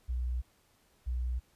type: tone pair in turn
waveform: sine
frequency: 61.5 / 61.5 Hz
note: B1 / B1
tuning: -7 / -7 cents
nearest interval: unison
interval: 0 cents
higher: neither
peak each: -30 / -30 dBFS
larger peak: neither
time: 0.08-0.42 / 1.06-1.4 s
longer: neither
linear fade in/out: 20 ms
effects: pink hiss -68 dBFS RMS until 1.55 s + resampled to 32000 Hz